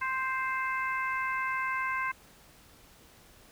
harmonic tone, 523.3 Hz, C5, in tune, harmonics 2 / 3 / 4 / 5, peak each -32 / -34 / -35 / -42 dBFS, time 0.01-2.12 s, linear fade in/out 10 ms, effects pink hiss -57 dBFS RMS until 3.51 s

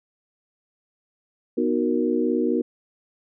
sine chord, B major seventh, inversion none, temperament equal, 246.9 / 311.1 / 370 / 466.2 Hz, B3 / D#4 / F#4 / A#4, 0 / 0 / 0 / 0 cents, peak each -24 / -25 / -25 / -26 dBFS, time 1.57-2.62 s, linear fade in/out 10 ms, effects none

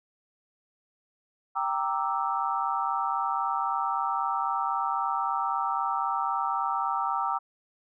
sine chord, E half-diminished seventh, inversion first, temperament equal, 784 / 932.3 / 1174.7 / 1318.5 Hz, G5 / Bb5 / D6 / E6, 0 / 0 / 0 / 0 cents, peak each -31 dBFS, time 1.55-7.39 s, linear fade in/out 20 ms, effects none

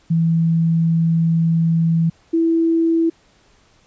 sine tone pair in turn, 164.81 / 329.6 Hz, E3 / E4, 0 / 0 cents, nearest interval octave, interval 1200 cents, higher second, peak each -13 dBFS, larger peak neither, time 0.1-2.1 / 2.33-3.1 s, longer first, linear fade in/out 10 ms, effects pink hiss -55 dBFS RMS until 3.86 s + resampled to 16000 Hz

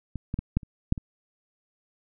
clicks, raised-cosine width 5 ms, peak -20 / -17 / -16 / -10 / -30 / -8 / -22 dBFS, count 7, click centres 0.157 / 0.341 / 0.39 / 0.57 / 0.632 / 0.924 / 0.978 s, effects none

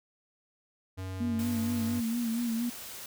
square tone with pitch glide, 93.9 to 96.32 Hz, F#2 to G2, +26 to -30 cents, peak -36 dBFS, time 0.97-2.01 s, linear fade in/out 20 ms, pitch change +44 cents, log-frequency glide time 1.4-1.45 s
sine tone with vibrato, 233.1 Hz, A#3, in tune, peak -28 dBFS, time 1.2-2.7 s, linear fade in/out 10 ms, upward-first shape sine, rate 4.3 Hz, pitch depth 60 cents each way
white noise, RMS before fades -43 dBFS, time 1.39-3.06 s, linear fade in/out 2 ms
effects none

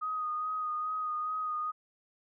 sine tone with vibrato, 1244.5 Hz, D#6, in tune, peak -31 dBFS, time 0.01-1.72 s, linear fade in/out 20 ms, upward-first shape sine, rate 2.4 Hz, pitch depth 23 cents each way, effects none

